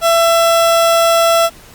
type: tone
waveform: 30% pulse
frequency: 669 Hz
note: E5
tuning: 25 cents sharp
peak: -6 dBFS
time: 0.01-1.5 s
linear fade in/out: 50 ms
effects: pink hiss -40 dBFS RMS until 1.74 s + Opus 48 kbps